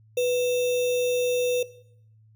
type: tone with sample-and-hold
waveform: sine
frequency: 493.9 Hz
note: B4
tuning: in tune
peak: -20 dBFS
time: 0.17-1.63 s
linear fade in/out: 5 ms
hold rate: 3150 Hz
effects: noise-tail reverb RT60 0.7 s tail -18 dB re dry + added 109 Hz sine -53 dBFS peak until 2.35 s